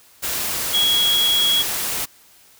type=tone in noise; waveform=sine; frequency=3322 Hz; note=G#7; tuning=in tune; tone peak=-15 dBFS; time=0.73-1.63 s; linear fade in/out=20 ms; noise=white; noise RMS=-24 dBFS; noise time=0.22-2.06 s; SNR=+6 dB; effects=white hiss -51 dBFS RMS until 2.59 s